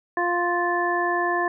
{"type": "harmonic tone", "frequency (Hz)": 350, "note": "F4", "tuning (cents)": 4, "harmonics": [1, 2, 3, 5], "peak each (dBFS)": [-26, -26, -26, -26], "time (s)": [0.17, 1.48], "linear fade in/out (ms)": 2, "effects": []}